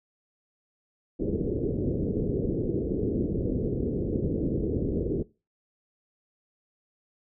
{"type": "low-pass noise", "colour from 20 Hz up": "white", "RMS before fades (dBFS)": -28, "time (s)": [1.19, 5.23], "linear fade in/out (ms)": 10, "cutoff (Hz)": 460, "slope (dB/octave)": 48, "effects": ["noise-tail reverb RT60 0.3 s tail -21 dB re dry"]}